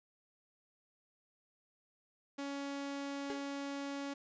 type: tone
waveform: sawtooth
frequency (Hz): 280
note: C#4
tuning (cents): +18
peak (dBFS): -35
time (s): 2.38-4.14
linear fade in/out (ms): 10
type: tone with exponential decay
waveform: 35% pulse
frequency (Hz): 411.7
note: G#4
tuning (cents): -15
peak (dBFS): -36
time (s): 3.3-3.49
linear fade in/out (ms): 0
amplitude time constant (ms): 40
effects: resampled to 16000 Hz